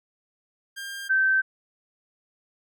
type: tone pair in turn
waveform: sawtooth / sine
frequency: 1600 / 1549.1 Hz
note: G6 / G6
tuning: +35 / -21 cents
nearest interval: minor second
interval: 56 cents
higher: first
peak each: -30 / -18 dBFS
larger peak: second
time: 0.76-1.09 / 1.09-1.42 s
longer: neither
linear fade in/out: 20 ms
effects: none